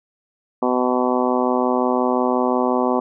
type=harmonic tone; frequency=125.7 Hz; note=B2; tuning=31 cents sharp; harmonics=2 / 3 / 4 / 5 / 6 / 7 / 8 / 9; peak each=-21 / -23 / -24 / -25 / -26 / -26 / -27 / -28 dBFS; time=0.62-3 s; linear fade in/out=5 ms; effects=none